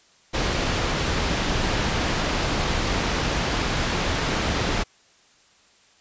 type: low-pass noise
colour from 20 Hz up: pink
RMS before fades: -24 dBFS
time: 0.33-4.84 s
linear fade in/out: 20 ms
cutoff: 5300 Hz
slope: 12 dB/octave
effects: white hiss -57 dBFS RMS until 6 s + resampled to 16000 Hz